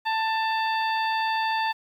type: harmonic tone with a mistuned harmonic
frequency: 887 Hz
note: A5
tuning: 14 cents sharp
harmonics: 1 / 2 / 3 / 4 / 5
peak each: -24 / -30 / -34 / -36 / -38 dBFS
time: 0.05-1.73 s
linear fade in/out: 20 ms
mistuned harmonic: 5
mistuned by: +56 cents
effects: 9-bit